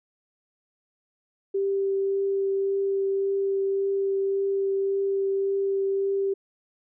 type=tone with vibrato; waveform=sine; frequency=392 Hz; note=G4; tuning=in tune; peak=-22 dBFS; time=1.54-6.34 s; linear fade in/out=10 ms; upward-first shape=triangle; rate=1.8 Hz; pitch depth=9 cents each way; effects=none